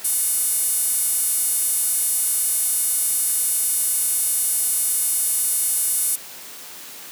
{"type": "tone with high-pass filter", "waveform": "sawtooth", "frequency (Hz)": 728, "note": "F#5", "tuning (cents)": -28, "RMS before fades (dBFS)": -21, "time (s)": [0.04, 6.16], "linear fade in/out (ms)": 10, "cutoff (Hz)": 10000, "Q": 2.9, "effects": ["white hiss -38 dBFS RMS until 7.11 s", "high-pass 150 Hz 12 dB/octave"]}